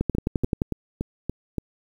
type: two click trains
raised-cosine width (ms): 3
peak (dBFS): -9 / -13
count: 8 / 6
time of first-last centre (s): 0.01-0.619 / 0.15-1.583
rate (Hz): 11.5 / 3.49
effects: 8-bit